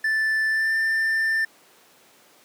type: tone with pitch glide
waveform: triangle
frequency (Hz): 1760 to 1786.6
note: A6 to A6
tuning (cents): 0 to +26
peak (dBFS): -18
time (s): 0.04-1.45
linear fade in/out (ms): 5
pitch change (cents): +26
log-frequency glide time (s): 0.49-0.75
effects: pink hiss -54 dBFS RMS until 2.44 s + high-pass 300 Hz 12 dB/octave